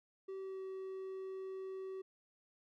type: tone with pitch glide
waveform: triangle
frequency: 384.6 to 380.8 Hz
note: G4 to F#4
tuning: -33 to +50 cents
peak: -40 dBFS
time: 0.28-2.02 s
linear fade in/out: 10 ms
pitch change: -17 cents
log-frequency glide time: 0.38-0.61 s
effects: none